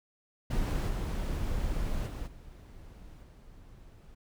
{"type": "noise with level steps", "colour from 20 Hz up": "brown", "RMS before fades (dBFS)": [-29, -32, -37, -49, -52], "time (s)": [0.5, 4.15], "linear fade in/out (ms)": 10, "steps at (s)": [0.88, 2.06, 2.26, 3.22], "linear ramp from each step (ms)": 20, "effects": []}